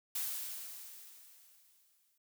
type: noise with exponential decay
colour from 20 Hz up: blue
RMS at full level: -36 dBFS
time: 0.15-2.18 s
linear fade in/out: 5 ms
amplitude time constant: 440 ms
effects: none